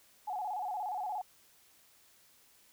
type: tone with vibrato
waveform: sine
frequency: 788 Hz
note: G5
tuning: 9 cents sharp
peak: -34 dBFS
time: 0.27-1.22 s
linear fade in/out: 10 ms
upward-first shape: square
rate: 17 Hz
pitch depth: 120 cents each way
effects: white hiss -64 dBFS RMS until 2.72 s